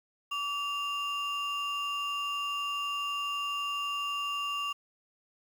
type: ring-modulated tone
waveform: triangle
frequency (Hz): 1972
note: B6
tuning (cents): -3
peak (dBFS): -26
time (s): 0.31-4.73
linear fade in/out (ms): 10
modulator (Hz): 820
effects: 9-bit